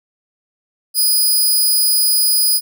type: tone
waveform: 10% pulse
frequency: 4960 Hz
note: D#8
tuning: 6 cents flat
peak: -5 dBFS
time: 0.94-2.61 s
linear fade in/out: 50 ms
effects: none